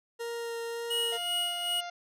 40% pulse tone with vibrato, 465.7 Hz, A#4, 2 cents flat, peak -33 dBFS, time 0.19-1.18 s, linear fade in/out 20 ms, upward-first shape sine, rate 1.8 Hz, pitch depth 9 cents each way
square tone with tremolo, 2901 Hz, F#7, 35 cents flat, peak -28 dBFS, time 0.9-1.81 s, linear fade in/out 10 ms, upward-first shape sine, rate 2.6 Hz, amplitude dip 55%
harmonic tone, 700 Hz, F5, 4 cents sharp, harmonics 1 / 2 / 3 / 4 / 5 / 6 / 7 / 8 / 9, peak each -38 / -44 / -48 / -50 / -52 / -54 / -55 / -56 / -57 dBFS, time 1.12-1.9 s, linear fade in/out 5 ms
effects resampled to 32000 Hz

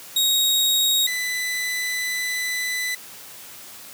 sawtooth tone pair in turn, 3772 / 1998.1 Hz, A#7 / B6, +20 / +20 cents, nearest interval major seventh, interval 1100 cents, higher first, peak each -14 / -20 dBFS, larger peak first, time 0.16-1.07 / 1.07-2.95 s, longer second, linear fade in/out 5 ms, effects white hiss -41 dBFS RMS until 3.93 s + high-pass 100 Hz 12 dB/octave

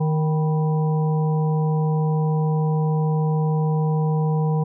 harmonic tone with a mistuned harmonic, 155.56 Hz, D#3, in tune, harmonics 1 / 3 / 5 / 6, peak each -18 / -28 / -32 / -34 dBFS, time 0-4.64 s, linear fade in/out 10 ms, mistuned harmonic 6, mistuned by +86 cents, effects none

